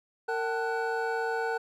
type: tone cluster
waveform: triangle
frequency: 457.2 / 763 / 880 / 1480 Hz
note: A#4 / G5 / A5 / F#6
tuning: -34 / -47 / 0 / 0 cents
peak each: -29 / -33 / -34 / -32 dBFS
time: 0.28-1.58 s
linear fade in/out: 10 ms
effects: none